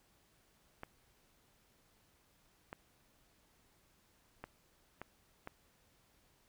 clicks, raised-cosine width 0.5 ms, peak -29 dBFS, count 5, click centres 0.834 / 2.729 / 4.44 / 5.016 / 5.474 s, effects pink hiss -71 dBFS RMS until 6.48 s

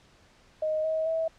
sine tone with pitch steps, 622.3 / 635.4 / 648.7 Hz, D#5 / D#5 / E5, 0 / +36 / -28 cents, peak -25 dBFS, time 0.62-1.28 s, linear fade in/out 5 ms, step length 220 ms, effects pink hiss -59 dBFS RMS until 1.38 s + low-pass 6000 Hz 12 dB/octave

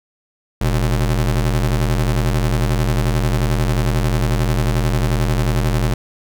35% pulse ring-modulated tone, 83 Hz, E2, 12 cents sharp, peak -10 dBFS, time 0.61-5.94 s, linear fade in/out 5 ms, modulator 35.9 Hz, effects none

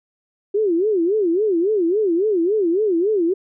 sine tone with vibrato, 380 Hz, F#4, 46 cents sharp, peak -15 dBFS, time 0.54-3.34 s, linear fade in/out 10 ms, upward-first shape sine, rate 3.6 Hz, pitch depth 250 cents each way, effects none

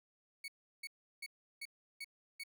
30% pulse tone bursts, 2227 Hz, C#7, 7 cents sharp, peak -40 dBFS, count 6, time 0.44-2.436 s, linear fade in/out 5 ms, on 41 ms, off 350 ms, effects none

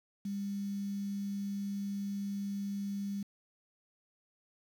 sine tone with quantisation, 199.9 Hz, G3, 34 cents sharp, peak -34 dBFS, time 0.25-3.23 s, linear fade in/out 5 ms, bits 9, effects none

